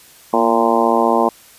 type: harmonic tone with a mistuned harmonic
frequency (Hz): 114.9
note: A#2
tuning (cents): -25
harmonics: 2 / 3 / 4 / 5 / 6 / 7 / 8 / 9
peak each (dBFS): -20 / -20 / -20 / -20 / -20 / -20 / -20 / -20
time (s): 0.33-1.29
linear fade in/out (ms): 5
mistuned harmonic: 2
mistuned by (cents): +39
effects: white hiss -45 dBFS RMS until 1.58 s + resampled to 32000 Hz